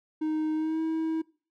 triangle tone with pitch glide, 311.1 to 321.1 Hz, D#4 to E4, 0 to -45 cents, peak -24 dBFS, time 0.21-1.22 s, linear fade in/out 10 ms, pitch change +55 cents, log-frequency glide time 0.54-0.81 s, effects noise-tail reverb RT60 0.4 s tail -22 dB re dry

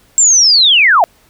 sine linear sweep, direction down, 7540 to 622.3 Hz, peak -5 dBFS, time 0.18-1.04 s, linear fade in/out 0 ms, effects pink hiss -50 dBFS RMS until 1.29 s

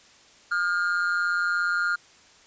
triangle tone with amplitude modulation, 1412 Hz, F6, 19 cents sharp, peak -17 dBFS, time 0.51-1.96 s, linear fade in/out 10 ms, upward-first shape sine, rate 177 Hz, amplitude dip 75%, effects white hiss -54 dBFS RMS until 2.46 s + resampled to 16000 Hz

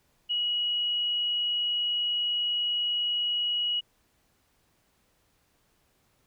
sine tone, 2910 Hz, F#7, 29 cents flat, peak -25 dBFS, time 0.29-3.81 s, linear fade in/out 20 ms, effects pink hiss -69 dBFS RMS until 6.26 s

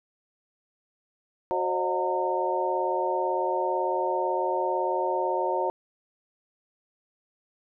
sine tone cluster, 367.7 / 534 / 612 / 720 / 913 Hz, F#4 / C5 / D#5 / F#5 / A#5, -11 / +35 / -29 / -47 / -36 cents, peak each -30 / -30 / -32 / -33 / -28 dBFS, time 1.51-5.7 s, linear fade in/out 0 ms, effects none

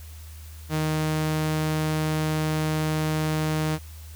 sawtooth tone, 155.56 Hz, D#3, in tune, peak -19 dBFS, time 0.69-3.79 s, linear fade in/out 50 ms, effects added 78 Hz sine -39 dBFS peak until 4.15 s + white hiss -50 dBFS RMS until 4.15 s

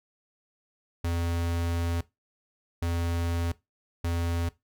square tone bursts at uneven times, 85 Hz, F2, 46 cents flat, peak -27 dBFS, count 3, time 1.04-2.01 / 2.82-3.52 / 4.04-4.49 s, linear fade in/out 5 ms, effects noise-tail reverb RT60 0.2 s tail -19 dB re dry

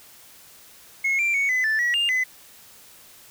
sine tone with pitch steps, 2172 / 2360 / 2224 / 2015 / 1758 / 1925 / 2808 / 2021 Hz, C#7 / D7 / C#7 / B6 / A6 / B6 / F7 / B6, -36 / +8 / +5 / +34 / -2 / -45 / +9 / +39 cents, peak -17 dBFS, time 1.04-2.24 s, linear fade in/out 10 ms, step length 150 ms, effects tanh soft clip ceiling -18 dBFS + white hiss -49 dBFS RMS until 3.3 s

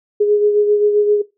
sine beating tone pair, 415.3 / 422.9 Hz, G#4 / G#4, 0 / +31 cents, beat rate 7.6 Hz, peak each -11 / -20 dBFS, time 0.2-1.22 s, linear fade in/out 10 ms, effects noise-tail reverb RT60 0.2 s tail -17 dB re dry

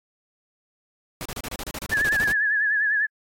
pink noise bursts, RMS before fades -32 dBFS, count 15, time 1.21-2.318 s, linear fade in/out 0 ms, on 44 ms, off 32 ms
sine tone with vibrato, 1700 Hz, G#6, 40 cents sharp, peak -19 dBFS, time 1.91-3.07 s, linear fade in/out 20 ms, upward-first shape triangle, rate 10 Hz, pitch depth 90 cents each way
effects AAC 48 kbps

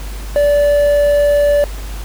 triangle tone with quantisation, 580 Hz, D5, 22 cents flat, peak -7 dBFS, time 0.36-1.64 s, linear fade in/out 0 ms, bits 6, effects added 50 Hz sine -23 dBFS peak until 2.04 s + pink hiss -34 dBFS RMS until 2.04 s

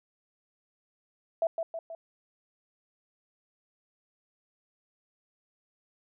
sine tone with echo, 660 Hz, E5, 2 cents sharp, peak -23 dBFS, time 1.42-1.47 s, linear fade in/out 2 ms, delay 160 ms, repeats 3, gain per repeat -5 dB, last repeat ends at 1.95 s, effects none

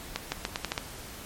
accelerating click train, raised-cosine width 0.2 ms, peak -11 dBFS, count 7, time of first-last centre 0.16-0.779 s, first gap 160 ms, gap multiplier 0.82, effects pink hiss -43 dBFS RMS until 1.25 s + MP3 64 kbps

